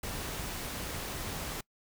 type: noise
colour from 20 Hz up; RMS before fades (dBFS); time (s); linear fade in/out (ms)
pink; -38; 0.03-1.61; 5
effects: noise-tail reverb RT60 0.1 s tail -24 dB re dry

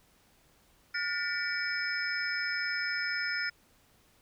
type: tone cluster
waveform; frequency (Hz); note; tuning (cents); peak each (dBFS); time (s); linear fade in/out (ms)
sine; 1432 / 1790 / 1966 / 2276 / 5190; F6 / A6 / B6 / C#7 / E8; +43 / +29 / -8 / +45 / -28; -34 / -36 / -40 / -38 / -37; 0.94-3.5; 10
effects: pink hiss -65 dBFS RMS until 4.21 s

